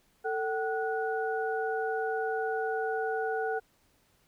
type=tone cluster; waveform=sine; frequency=444.8 / 761 / 1464 Hz; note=A4 / F#5 / F#6; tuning=+19 / +48 / -19 cents; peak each=-31 / -33 / -36 dBFS; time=0.24-3.6 s; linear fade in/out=20 ms; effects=pink hiss -68 dBFS RMS until 4.27 s